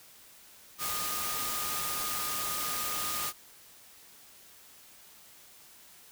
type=tone in noise; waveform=sine; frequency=1228 Hz; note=D#6; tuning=23 cents flat; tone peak=-38 dBFS; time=0.78-3.33 s; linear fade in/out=50 ms; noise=white; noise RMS=-34 dBFS; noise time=0.78-3.33 s; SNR=-7 dB; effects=white hiss -55 dBFS RMS until 6.11 s

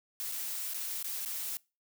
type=noise with dropouts; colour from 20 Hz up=blue; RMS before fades=-37 dBFS; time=0.2-1.57 s; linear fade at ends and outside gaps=0 ms; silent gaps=0.316-0.321 / 0.736-0.744 / 1.027-1.044 / 1.25-1.259 s; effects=noise-tail reverb RT60 0.3 s tail -24 dB re dry

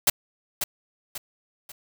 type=noise with echo; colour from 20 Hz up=white; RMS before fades=-18 dBFS; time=0.07-0.1 s; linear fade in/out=5 ms; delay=540 ms; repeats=3; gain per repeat=-8 dB; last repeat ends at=1.72 s; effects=none

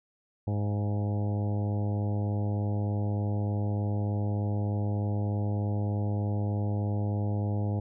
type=harmonic tone with a mistuned harmonic; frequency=103.3 Hz; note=G#2; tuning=9 cents flat; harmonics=1 / 2 / 3 / 4 / 5 / 6 / 7 / 8 / 9; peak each=-27 / -35 / -39 / -43 / -42 / -46 / -46 / -46 / -57 dBFS; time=0.47-7.8 s; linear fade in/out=5 ms; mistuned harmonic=7; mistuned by=-33 cents; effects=none

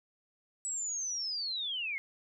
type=linear sweep; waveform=sine; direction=down; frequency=7902 to 2093 Hz; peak=-33 dBFS; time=0.65-1.98 s; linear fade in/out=0 ms; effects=none

